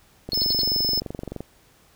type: click train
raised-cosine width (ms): 2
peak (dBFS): -18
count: 27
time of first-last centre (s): 0.29-1.406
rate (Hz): 23.3
type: tone bursts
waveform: triangle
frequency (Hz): 4324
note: C#8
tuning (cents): -44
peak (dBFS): -22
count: 4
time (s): 0.32-0.616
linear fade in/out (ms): 0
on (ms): 23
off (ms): 68
type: tone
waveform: square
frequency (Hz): 5230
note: E8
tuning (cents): -15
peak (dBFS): -21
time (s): 0.34-1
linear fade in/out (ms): 5
effects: pink hiss -57 dBFS RMS until 1.95 s